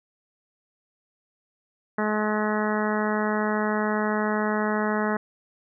harmonic tone, 212.6 Hz, G#3, 41 cents sharp, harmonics 1 / 2 / 3 / 4 / 5 / 6 / 7 / 8 / 9, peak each -26 / -29 / -31 / -32 / -33 / -34 / -34 / -35 / -36 dBFS, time 1.98-5.17 s, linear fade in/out 5 ms, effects none

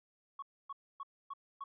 sine tone bursts, 1108.7 Hz, C#6, in tune, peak -39 dBFS, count 5, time 0.39-1.64 s, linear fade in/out 5 ms, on 34 ms, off 270 ms, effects tanh soft clip ceiling -37 dBFS

